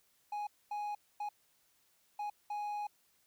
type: tone bursts at uneven times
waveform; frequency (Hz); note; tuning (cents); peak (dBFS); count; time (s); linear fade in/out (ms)
triangle; 830.6; G#5; 0; -34; 5; 0.32-0.47 / 0.71-0.95 / 1.2-1.29 / 2.19-2.3 / 2.5-2.87; 5
effects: white hiss -72 dBFS RMS until 3.26 s